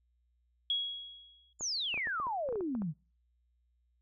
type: tone with exponential decay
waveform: sine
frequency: 3322 Hz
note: G#7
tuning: in tune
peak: -27 dBFS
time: 0.7-1.53 s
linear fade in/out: 2 ms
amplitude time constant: 180 ms
type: exponential sweep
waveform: sine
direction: down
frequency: 7270 to 140.7 Hz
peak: -32 dBFS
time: 1.59-2.94 s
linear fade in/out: 50 ms
type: clicks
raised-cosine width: 1 ms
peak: -31 dBFS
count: 12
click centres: 1.609 / 1.942 / 1.976 / 2.072 / 2.2 / 2.269 / 2.489 / 2.526 / 2.557 / 2.608 / 2.751 / 2.82 s
effects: noise-tail reverb RT60 0.4 s tail -26 dB re dry + added 60 Hz sine -70 dBFS peak until 4.01 s